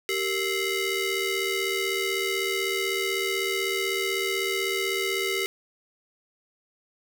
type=ring-modulated tone; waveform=sawtooth; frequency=852 Hz; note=G#5; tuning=44 cents sharp; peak=-18 dBFS; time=0.09-5.46 s; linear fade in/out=0 ms; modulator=1240 Hz; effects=none